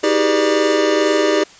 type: tone cluster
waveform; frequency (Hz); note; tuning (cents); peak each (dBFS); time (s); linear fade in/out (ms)
square; 317.8 / 384.8 / 407 / 487.6 / 596; D#4 / G4 / G#4 / B4 / D5; +37 / -32 / -35 / -22 / +25; -20 / -21 / -19 / -28 / -19; 0.03-1.44; 10
effects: white hiss -43 dBFS RMS until 1.59 s + resampled to 16000 Hz